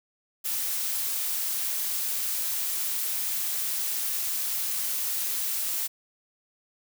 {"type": "noise", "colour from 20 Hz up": "blue", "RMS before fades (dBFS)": -29, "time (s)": [0.44, 5.88], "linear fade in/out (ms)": 20, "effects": []}